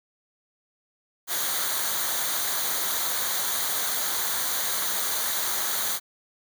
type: noise with comb filter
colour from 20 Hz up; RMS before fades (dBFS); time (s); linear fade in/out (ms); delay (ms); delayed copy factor
white; -27; 1.27-6; 50; 0.38; -0.65
effects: none